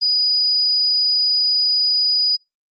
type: tone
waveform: sine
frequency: 4936 Hz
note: D#8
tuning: 15 cents flat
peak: -14 dBFS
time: 0.01-2.37 s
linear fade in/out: 20 ms
effects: noise-tail reverb RT60 0.2 s tail -26 dB re dry + Opus 24 kbps